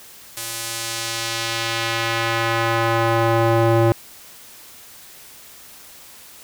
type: tone with band-pass filter sweep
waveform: square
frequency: 114.7 Hz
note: A#2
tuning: 28 cents flat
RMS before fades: -20 dBFS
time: 0.37-3.92 s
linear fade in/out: 0 ms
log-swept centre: 11000 to 470 Hz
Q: 0.75
effects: white hiss -43 dBFS RMS until 6.43 s